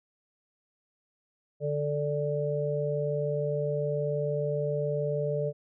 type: harmonic tone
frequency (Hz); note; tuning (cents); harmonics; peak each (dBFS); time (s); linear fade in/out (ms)
146.83; D3; 0; 1 / 3 / 4; -31 / -31 / -31; 1.6-5.53; 50
effects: none